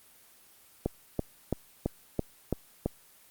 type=click train; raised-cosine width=2 ms; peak=-14 dBFS; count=7; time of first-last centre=0.86-2.86 s; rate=3 Hz; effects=white hiss -58 dBFS RMS until 3.3 s + Opus 24 kbps